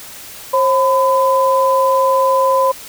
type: tone pair together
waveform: sine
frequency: 535.1 / 1009 Hz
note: C5 / B5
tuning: +39 / +37 cents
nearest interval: major seventh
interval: 1098 cents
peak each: -13 dBFS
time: 0.53-2.72 s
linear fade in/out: 10 ms
effects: white hiss -34 dBFS RMS until 2.88 s